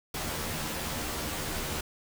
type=noise with comb filter; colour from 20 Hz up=pink; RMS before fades=-34 dBFS; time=0.14-1.81 s; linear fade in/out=5 ms; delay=13 ms; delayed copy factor=+0.9; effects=none